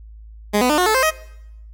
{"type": "tone with pitch steps", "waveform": "15% pulse", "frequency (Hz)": [207.7, 249.9, 300.6, 361.6, 435, 523.4, 629.6], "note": ["G#3", "B3", "D4", "F#4", "A4", "C5", "D#5"], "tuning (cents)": [0, 21, 40, -40, -20, 0, 20], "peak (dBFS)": -8, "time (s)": [0.53, 1.111], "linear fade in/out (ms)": 20, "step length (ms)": 83, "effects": ["noise-tail reverb RT60 0.8 s tail -20 dB re dry", "added 54 Hz sine -37 dBFS peak until 1.73 s"]}